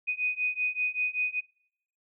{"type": "beating tone pair", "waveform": "sine", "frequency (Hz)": [2489, 2494.2], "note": ["D#7", "D#7"], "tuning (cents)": [0, 4], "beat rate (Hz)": 5.2, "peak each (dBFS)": -30, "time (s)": [0.07, 1.41], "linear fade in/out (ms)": 20, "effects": ["noise-tail reverb RT60 0.7 s tail -25 dB re dry"]}